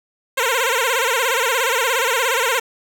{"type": "tone with vibrato", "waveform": "10% pulse", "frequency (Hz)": 493.4, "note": "B4", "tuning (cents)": -2, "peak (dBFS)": -8, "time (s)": [0.37, 2.6], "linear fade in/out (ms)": 10, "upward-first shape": "sine", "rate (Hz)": 17, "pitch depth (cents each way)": 160, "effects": ["7-bit"]}